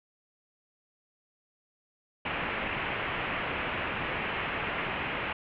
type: low-pass noise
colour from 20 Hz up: white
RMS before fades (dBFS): -33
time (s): 2.25-5.33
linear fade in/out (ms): 5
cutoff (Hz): 2800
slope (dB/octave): 48
effects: none